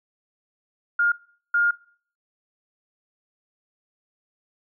sine tone bursts at uneven times, 1415 Hz, F6, 22 cents sharp, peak -17 dBFS, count 2, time 0.99-1.12 / 1.54-1.71 s, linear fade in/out 5 ms, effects noise-tail reverb RT60 0.5 s tail -22 dB re dry

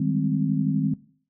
sine chord, Ab major seventh, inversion second, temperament equal, 155.56 / 196 / 207.7 / 261.6 Hz, Eb3 / G3 / Ab3 / C4, 0 / 0 / 0 / 0 cents, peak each -24 / -28 / -28 / -25 dBFS, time 0-0.94 s, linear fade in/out 5 ms, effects noise-tail reverb RT60 0.5 s tail -19 dB re dry

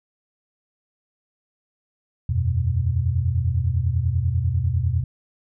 sine chord, E suspended second, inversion none, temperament equal, 82.41 / 92.5 / 123.47 Hz, E2 / F#2 / B2, 0 / 0 / 0 cents, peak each -23 dBFS, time 2.29-5.04 s, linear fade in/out 5 ms, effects none

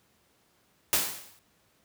white noise with exponential decay, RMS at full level -22 dBFS, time 0.93-1.39 s, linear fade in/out 0 ms, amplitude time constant 100 ms, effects pink hiss -67 dBFS RMS until 1.84 s + high-pass 80 Hz 12 dB/octave

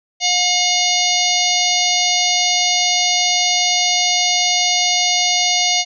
harmonic tone with a mistuned harmonic, 719 Hz, F#5, 50 cents flat, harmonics 1 / 3 / 4 / 5 / 6 / 7 / 8 / 9, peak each -22 / -22 / -22 / -22 / -22 / -22 / -22 / -22 dBFS, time 0.2-5.85 s, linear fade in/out 50 ms, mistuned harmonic 7, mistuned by -84 cents, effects none

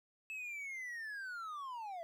triangle linear sweep, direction down, 2621 to 650 Hz, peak -40 dBFS, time 0.3-2.03 s, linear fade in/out 0 ms, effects 13-bit

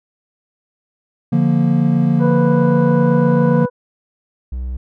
triangle chord, Bb major, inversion first, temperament equal, 146.83 / 174.61 / 233.1 Hz, D3 / F3 / Bb3, 0 / 0 / 0 cents, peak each -14 dBFS, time 1.32-3.66 s, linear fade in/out 10 ms
harmonic tone, 493.9 Hz, B4, in tune, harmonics 1 / 2 / 3, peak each -17 / -24 / -31 dBFS, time 2.19-3.7 s, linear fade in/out 50 ms
triangle tone, 62.9 Hz, B1, 32 cents sharp, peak -19 dBFS, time 4.52-4.77 s, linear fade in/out 5 ms
effects none

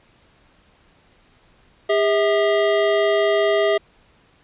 square tone pair together, 405.2 / 647 Hz, G#4 / E5, -43 / -32 cents, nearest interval minor sixth, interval 811 cents, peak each -19 dBFS, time 1.89-3.78 s, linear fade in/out 10 ms, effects pink hiss -56 dBFS RMS until 4.43 s + resampled to 8000 Hz

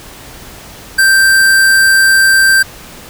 square tone, 1568 Hz, G6, in tune, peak -6 dBFS, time 0.98-2.63 s, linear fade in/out 10 ms, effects pink hiss -33 dBFS RMS until 3.09 s

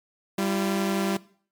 sawtooth tone pair together, 196 / 340.4 Hz, G3 / F4, 0 / -44 cents, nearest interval minor seventh, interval 956 cents, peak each -21 / -25 dBFS, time 0.38-1.17 s, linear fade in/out 5 ms, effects noise-tail reverb RT60 0.5 s tail -20 dB re dry + MP3 96 kbps

